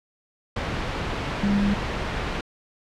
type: tone in noise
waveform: sine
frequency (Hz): 201.8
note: G#3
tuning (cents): -49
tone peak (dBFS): -19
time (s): 1.43-1.74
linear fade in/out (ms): 5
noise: pink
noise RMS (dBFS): -27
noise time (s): 0.56-2.41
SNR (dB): +5
effects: low-pass 3000 Hz 12 dB/octave